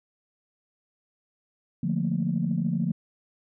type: chord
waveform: sine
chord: Bb major seventh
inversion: first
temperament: equal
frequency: 146.83 / 174.61 / 220 / 233.1 Hz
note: D3 / F3 / A3 / Bb3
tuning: 0 / 0 / 0 / 0 cents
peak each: -30 / -26 / -30 / -31 dBFS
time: 1.83-2.92 s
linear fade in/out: 5 ms
effects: tanh soft clip ceiling -14 dBFS